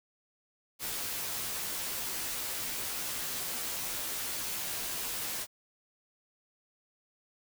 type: noise with comb filter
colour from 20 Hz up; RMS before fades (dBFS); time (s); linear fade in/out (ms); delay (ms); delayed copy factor
white; -36; 0.79-5.47; 50; 14; -0.7
effects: none